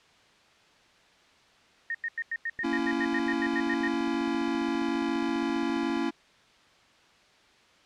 sine tone bursts, 1847 Hz, A#6, 16 cents flat, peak -28 dBFS, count 15, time 1.9-3.878 s, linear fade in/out 2 ms, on 46 ms, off 92 ms
click train, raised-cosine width 2 ms, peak -36 dBFS, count 51, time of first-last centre 2.59-5.968 s, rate 14.8 Hz
square chord, A# diminished, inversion none, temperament just, 233.1 / 279.7 / 335.6 Hz, A#3 / C#4 / E4, 0 / +16 / +31 cents, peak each -34 / -31 / -31 dBFS, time 2.63-6.11 s, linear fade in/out 20 ms
effects white hiss -59 dBFS RMS until 7.85 s + low-pass 4000 Hz 12 dB/octave

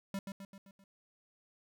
square tone with echo, 196 Hz, G3, in tune, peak -36 dBFS, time 0.14-0.19 s, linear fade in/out 2 ms, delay 130 ms, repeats 5, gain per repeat -5 dB, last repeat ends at 0.84 s, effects 13-bit

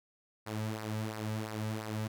sawtooth tone with flanger, 108.5 Hz, A2, 24 cents flat, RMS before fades -37 dBFS, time 0.46-2.08 s, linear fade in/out 10 ms, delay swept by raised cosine 0.29 to 2.89 ms, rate 2.9 Hz, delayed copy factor -0.65, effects none

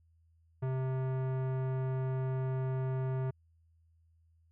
sine tone with tanh clipping, 130.81 Hz, C3, in tune, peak -33 dBFS, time 0.62-3.31 s, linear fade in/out 10 ms, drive 18 dB, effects added 82 Hz sine -64 dBFS peak until 4.51 s

